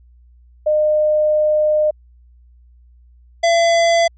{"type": "tone pair in turn", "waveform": ["sine", "square"], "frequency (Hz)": [609, 675.3], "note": ["D#5", "E5"], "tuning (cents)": [-37, 42], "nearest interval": "major second", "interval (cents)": 179, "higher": "second", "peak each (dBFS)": -12, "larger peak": "neither", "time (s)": [[0.66, 1.91], [3.43, 4.08]], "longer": "first", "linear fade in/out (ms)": 10, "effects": ["added 60 Hz sine -45 dBFS peak until 4.17 s", "resampled to 16000 Hz"]}